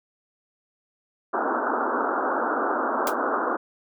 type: band-pass noise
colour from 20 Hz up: white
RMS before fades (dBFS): -25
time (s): 1.33-3.57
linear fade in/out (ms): 10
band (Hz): 230 to 1500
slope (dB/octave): 96
type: noise with exponential decay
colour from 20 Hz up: white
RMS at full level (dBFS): -26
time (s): 3.07-3.15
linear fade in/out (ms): 1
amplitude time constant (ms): 17
effects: none